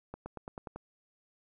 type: accelerating click train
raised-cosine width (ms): 1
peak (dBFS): -27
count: 7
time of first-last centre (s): 0.14-0.76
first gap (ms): 120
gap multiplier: 0.94
effects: none